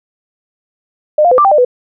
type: tone with pitch steps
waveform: sine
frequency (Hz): 606 / 700 / 506 / 1179 / 783 / 601 / 495.8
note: D#5 / F5 / B4 / D6 / G5 / D5 / B4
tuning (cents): -46 / +4 / +42 / +6 / -2 / +40 / +7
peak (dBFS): -5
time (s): 1.18-1.649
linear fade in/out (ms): 5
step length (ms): 67
effects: none